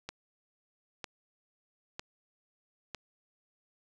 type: click train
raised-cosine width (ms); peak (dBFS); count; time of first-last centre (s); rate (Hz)
0.2; -21; 4; 0.09-2.947; 1.05
effects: none